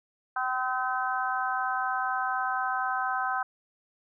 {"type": "harmonic tone", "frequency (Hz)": 255.9, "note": "C4", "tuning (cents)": -38, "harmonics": [3, 4, 5, 6], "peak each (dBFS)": [-31, -33, -32, -32], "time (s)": [0.36, 3.43], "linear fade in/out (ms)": 5, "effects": []}